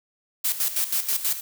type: noise with tremolo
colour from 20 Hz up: blue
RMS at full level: -23 dBFS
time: 0.44-1.41 s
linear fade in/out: 10 ms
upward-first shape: square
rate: 6.2 Hz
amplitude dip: 70%
effects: none